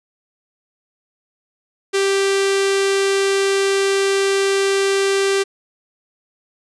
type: tone with notch filter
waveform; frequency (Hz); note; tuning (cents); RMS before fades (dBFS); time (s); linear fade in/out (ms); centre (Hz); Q
sawtooth; 392; G4; 0; -17; 1.93-5.44; 20; 870; 1.2
effects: resampled to 22050 Hz